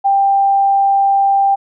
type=tone; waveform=sine; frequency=790 Hz; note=G5; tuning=13 cents sharp; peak=-9 dBFS; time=0.04-1.56 s; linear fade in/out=20 ms; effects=none